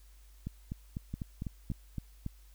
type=two click trains; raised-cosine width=5 ms; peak=-24 / -24 dBFS; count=6 / 5; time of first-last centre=0.47-1.717 / 1.14-2.264 s; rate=4.01 / 3.56 Hz; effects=added 50 Hz sine -54 dBFS peak until 2.54 s + white hiss -66 dBFS RMS until 2.54 s